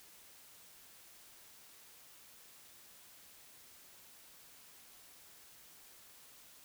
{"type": "silence", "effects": ["white hiss -59 dBFS RMS until 6.64 s"]}